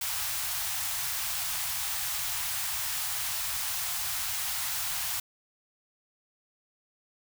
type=band-stop noise; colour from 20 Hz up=white; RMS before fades=-32 dBFS; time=0.01-5.2 s; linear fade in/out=5 ms; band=140 to 690 Hz; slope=48 dB/octave; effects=none